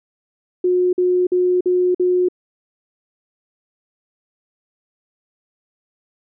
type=tone bursts; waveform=sine; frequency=361.6 Hz; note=F#4; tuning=40 cents flat; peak=-13 dBFS; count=5; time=0.64-2.286 s; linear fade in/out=5 ms; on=290 ms; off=49 ms; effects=none